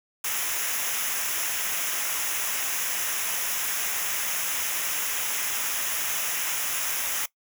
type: noise with comb filter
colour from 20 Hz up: white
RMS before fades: -28 dBFS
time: 0.24-7.26 s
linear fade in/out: 5 ms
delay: 0.23 ms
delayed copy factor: -0.7
effects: noise-tail reverb RT60 0.1 s tail -20 dB re dry